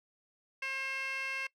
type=tone with band-pass filter; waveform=15% pulse; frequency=535 Hz; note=C5; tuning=38 cents sharp; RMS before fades=-37 dBFS; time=0.62-1.47 s; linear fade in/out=5 ms; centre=2600 Hz; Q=3.2; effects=noise-tail reverb RT60 0.1 s tail -22 dB re dry